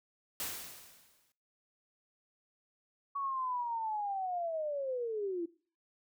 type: noise with exponential decay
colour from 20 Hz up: white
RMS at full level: -36 dBFS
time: 0.4-1.32 s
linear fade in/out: 1 ms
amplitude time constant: 200 ms
type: linear sweep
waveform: sine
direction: down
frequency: 1128 to 327 Hz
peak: -33 dBFS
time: 3.15-5.46 s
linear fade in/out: 10 ms
effects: noise-tail reverb RT60 0.4 s tail -19 dB re dry